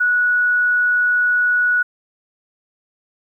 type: tone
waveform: sine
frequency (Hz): 1467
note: F#6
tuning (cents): -15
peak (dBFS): -13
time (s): 0-1.83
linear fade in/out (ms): 10
effects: 9-bit